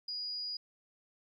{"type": "tone", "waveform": "sine", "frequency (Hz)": 4896, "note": "D#8", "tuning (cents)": -29, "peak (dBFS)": -36, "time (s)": [0.08, 0.57], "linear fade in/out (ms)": 5, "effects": ["12-bit"]}